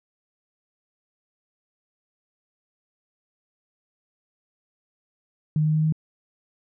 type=tone with pitch steps; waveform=sine; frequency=153.5 / 154.57 / 155.64 / 156.73 Hz; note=D#3 / D#3 / D#3 / D#3; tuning=-23 / -11 / +1 / +13 cents; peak=-18 dBFS; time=5.56-5.924 s; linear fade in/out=2 ms; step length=91 ms; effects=none